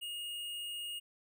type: tone with tanh clipping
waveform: sine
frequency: 2857 Hz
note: F7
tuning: 39 cents sharp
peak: -40 dBFS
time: 0.01-1 s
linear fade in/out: 20 ms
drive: 18 dB
effects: none